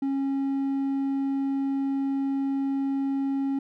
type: tone with hard clipping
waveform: sine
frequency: 273.5 Hz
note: C#4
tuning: 23 cents flat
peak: -25 dBFS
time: 0.02-3.59 s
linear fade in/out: 5 ms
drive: 3 dB
effects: none